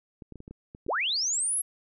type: clicks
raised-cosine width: 3 ms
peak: -30 dBFS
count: 8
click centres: 0.222 / 0.323 / 0.357 / 0.404 / 0.479 / 0.51 / 0.749 / 0.865 s
type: linear sweep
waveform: sine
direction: up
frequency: 246.9 to 11350 Hz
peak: -25 dBFS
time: 0.88-1.62 s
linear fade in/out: 10 ms
effects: none